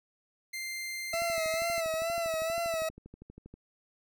sawtooth tone, 2093 Hz, C7, in tune, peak -32 dBFS, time 0.53-1.81 s, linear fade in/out 10 ms
40% pulse tone with vibrato, 659.3 Hz, E5, in tune, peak -29 dBFS, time 1.13-2.89 s, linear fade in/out 5 ms, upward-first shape sine, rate 2.2 Hz, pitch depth 54 cents each way
click train, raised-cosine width 3 ms, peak -35 dBFS, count 31, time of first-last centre 1.14-3.54 s, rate 12.5 Hz
effects none

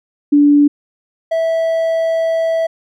sine / triangle tone pair in turn, 290.2 / 654.7 Hz, D4 / E5, -21 / -12 cents, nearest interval octave + major second, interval 1409 cents, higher second, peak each -6 / -11 dBFS, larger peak first, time 0.32-0.68 / 1.31-2.67 s, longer second, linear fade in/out 10 ms, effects none

